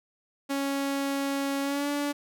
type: tone with pitch glide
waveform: sawtooth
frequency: 277.1 to 288.2 Hz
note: C#4 to D4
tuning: -1 to -33 cents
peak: -23 dBFS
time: 0.49-2.13 s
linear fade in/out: 20 ms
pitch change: +68 cents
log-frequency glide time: 1.62-1.89 s
effects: none